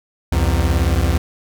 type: beating tone pair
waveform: 40% pulse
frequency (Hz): 66.3 / 84.3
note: C2 / E2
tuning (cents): +23 / +39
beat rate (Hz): 18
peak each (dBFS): -16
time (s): 0.32-1.18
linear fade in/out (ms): 5
effects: none